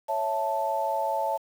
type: chord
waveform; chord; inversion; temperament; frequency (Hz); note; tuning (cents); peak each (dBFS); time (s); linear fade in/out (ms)
sine; A major; first; equal; 554.4 / 659.3 / 880; C#5 / E5 / A5; 0 / 0 / 0; -31 / -30 / -27; 0.08-1.38; 20
effects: 8-bit